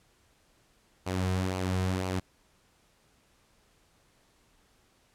sawtooth tone with flanger, 92.9 Hz, F#2, 7 cents sharp, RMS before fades -30 dBFS, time 1.06-2.2 s, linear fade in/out 10 ms, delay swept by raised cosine 0.55 to 3.55 ms, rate 2 Hz, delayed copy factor -0.5, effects pink hiss -66 dBFS RMS until 5.14 s + low-pass 11000 Hz 12 dB/octave

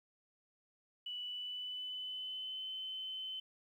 sine tone with pitch glide, 2960 to 3056 Hz, F#7 to G7, 0 to -45 cents, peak -40 dBFS, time 1.06-3.4 s, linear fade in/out 5 ms, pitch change +55 cents, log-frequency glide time 1.2-2.7 s, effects 12-bit

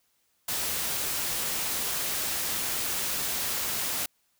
white noise, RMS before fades -30 dBFS, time 0.48-4.06 s, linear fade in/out 5 ms, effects white hiss -71 dBFS RMS until 4.39 s

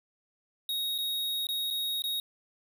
square tone with dropouts, 3760 Hz, A#7, 14 cents sharp, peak -30 dBFS, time 0.69-2.2 s, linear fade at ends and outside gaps 2 ms, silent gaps 0.98-0.985 / 1.469-1.488 / 1.704-1.708 / 2.021-2.039 s, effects none

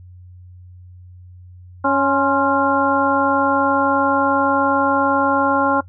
harmonic tone with a mistuned harmonic, 277.2 Hz, C#4, in tune, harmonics 1 / 2 / 3 / 4 / 5, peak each -20 / -20 / -20 / -20 / -20 dBFS, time 1.84-5.81 s, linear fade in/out 10 ms, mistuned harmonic 4, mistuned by -79 cents, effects noise-tail reverb RT60 0.1 s tail -20 dB re dry + added 90 Hz sine -38 dBFS peak until 5.88 s

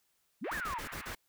sine exponential two-way sweep, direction up then down, 164.81 to 1864.7 to 852 Hz, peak -35 dBFS, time 0.41-0.8 s, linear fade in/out 20 ms, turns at 0.54 s
pink band-pass noise, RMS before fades -46 dBFS, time 0.44-1.15 s, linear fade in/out 5 ms, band 1200 to 2200 Hz, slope 24 dB/octave
pink noise bursts, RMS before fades -43 dBFS, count 5, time 0.51-1.152 s, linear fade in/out 10 ms, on 98 ms, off 38 ms
effects white hiss -75 dBFS RMS until 1.28 s

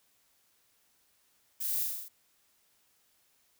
violet noise with echo, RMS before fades -35 dBFS, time 1.6-1.84 s, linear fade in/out 10 ms, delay 41 ms, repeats 6, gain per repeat -2 dB, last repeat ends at 2.086 s, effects white hiss -70 dBFS RMS until 3.59 s

